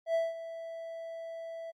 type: tone with ADSR envelope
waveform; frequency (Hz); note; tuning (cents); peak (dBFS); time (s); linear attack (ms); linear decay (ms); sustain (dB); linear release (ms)
triangle; 660; E5; +2; -23; 0.06-1.72; 85; 190; -14; 23
effects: AAC 64 kbps